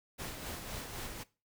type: noise with tremolo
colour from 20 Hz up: pink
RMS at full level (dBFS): -41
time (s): 0.18-1.24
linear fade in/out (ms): 20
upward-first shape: sine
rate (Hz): 3.9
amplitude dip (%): 40
effects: noise-tail reverb RT60 0.3 s tail -20 dB re dry